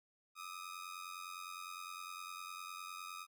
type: ring-modulated tone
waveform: sawtooth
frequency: 1244.5 Hz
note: D#6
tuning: in tune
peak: -39 dBFS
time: 0.35-3.27 s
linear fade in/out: 50 ms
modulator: 44.9 Hz
effects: none